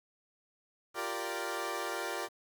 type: chord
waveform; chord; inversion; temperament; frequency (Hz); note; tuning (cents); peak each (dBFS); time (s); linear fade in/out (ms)
15% pulse; G minor seventh; third; equal; 349.2 / 392 / 466.2 / 587.3; F4 / G4 / Bb4 / D5; 0 / 0 / 0 / 0; -34; 0.94-2.29; 50
effects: 10-bit